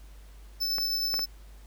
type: tone with tremolo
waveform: square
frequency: 5274 Hz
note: E8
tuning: in tune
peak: -26 dBFS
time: 0.6-1.26 s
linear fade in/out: 20 ms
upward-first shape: sine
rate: 9.5 Hz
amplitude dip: 25%
type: clicks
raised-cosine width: 0.5 ms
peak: -20 dBFS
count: 3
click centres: 0.784 / 1.141 / 1.193 s
effects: added 50 Hz sine -46 dBFS peak until 1.66 s + pink hiss -59 dBFS RMS until 1.66 s